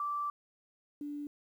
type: tone pair in turn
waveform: sine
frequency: 1168 / 291.5 Hz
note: D6 / D4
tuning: -10 / -13 cents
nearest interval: 2 octaves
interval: 2403 cents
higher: first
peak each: -32 / -37 dBFS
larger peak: first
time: 0-0.3 / 1.01-1.27 s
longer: first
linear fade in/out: 2 ms
effects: 11-bit